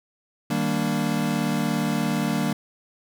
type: chord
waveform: square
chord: Eb major seventh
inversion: none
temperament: equal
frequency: 155.56 / 196 / 233.1 / 293.7 Hz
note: Eb3 / G3 / Bb3 / D4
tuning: 0 / 0 / 0 / 0 cents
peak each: -29 / -28 / -27 / -30 dBFS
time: 0.5-2.53 s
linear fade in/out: 5 ms
effects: none